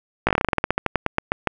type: slowing click train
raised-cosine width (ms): 0.5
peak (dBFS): -3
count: 20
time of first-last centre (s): 0.27-1.473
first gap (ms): 17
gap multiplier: 1.13
effects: none